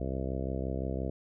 harmonic tone, 65.8 Hz, C2, 10 cents sharp, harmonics 1 / 2 / 3 / 4 / 5 / 6 / 7 / 8 / 9 / 10, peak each -35 / -38 / -40 / -41 / -42 / -43 / -43 / -44 / -45 / -45 dBFS, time 0-1.1 s, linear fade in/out 5 ms, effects none

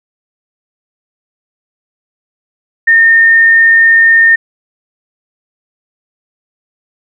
sine tone, 1824 Hz, A#6, 38 cents flat, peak -3 dBFS, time 2.87-4.36 s, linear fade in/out 10 ms, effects none

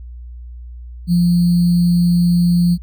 sine tone with sample-and-hold, 174.5 Hz, F3, 1 cent flat, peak -10 dBFS, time 1.07-2.78 s, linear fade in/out 50 ms, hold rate 4410 Hz, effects added 60 Hz sine -30 dBFS peak until 2.82 s

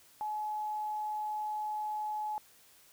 sine tone, 850 Hz, G#5, 40 cents sharp, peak -33 dBFS, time 0.21-2.38 s, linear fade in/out 0 ms, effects white hiss -61 dBFS RMS until 2.92 s

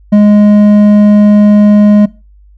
sine tone with hard clipping, 207.7 Hz, G#3, in tune, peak -3 dBFS, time 0.12-2.06 s, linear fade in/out 10 ms, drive 6 dB, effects noise-tail reverb RT60 0.3 s tail -21 dB re dry + added 50 Hz sine -37 dBFS peak until 2.57 s

